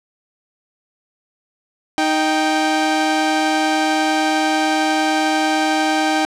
sawtooth tone pair together, 311.1 / 783.3 Hz, D#4 / G5, 0 / -2 cents, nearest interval octave + major third, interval 1598 cents, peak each -14 dBFS, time 1.98-6.25 s, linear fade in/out 0 ms, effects low-pass 7000 Hz 12 dB/octave

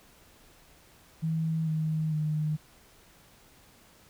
sine tone with pitch steps, 160.9 / 157.04 / 153.28 Hz, E3 / D#3 / D#3, -42 / +16 / -26 cents, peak -26 dBFS, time 1.22-2.57 s, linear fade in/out 20 ms, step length 450 ms, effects pink hiss -58 dBFS RMS until 4.09 s

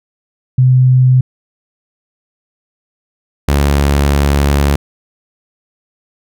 sine / sawtooth tone pair in turn, 128.1 / 71.03 Hz, C3 / C#2, -36 / +43 cents, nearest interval minor seventh, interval 1021 cents, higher first, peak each -5 dBFS, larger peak neither, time 0.58-1.21 / 3.48-4.76 s, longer second, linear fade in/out 5 ms, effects none

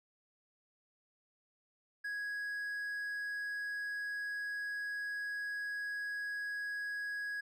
triangle tone, 1661.2 Hz, G#6, in tune, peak -35 dBFS, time 2.04-7.41 s, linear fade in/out 10 ms, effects none

